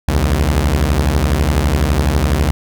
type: beating tone pair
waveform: sawtooth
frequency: 65 / 77 Hz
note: C2 / D#2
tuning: -11 / -17 cents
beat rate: 12 Hz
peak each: -11 dBFS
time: 0.08-2.51 s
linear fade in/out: 0 ms
effects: none